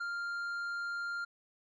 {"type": "tone with tanh clipping", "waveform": "sine", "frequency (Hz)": 1396.9, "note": "F6", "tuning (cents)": 0, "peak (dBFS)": -36, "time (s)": [0, 1.25], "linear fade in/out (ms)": 10, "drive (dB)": 6, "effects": []}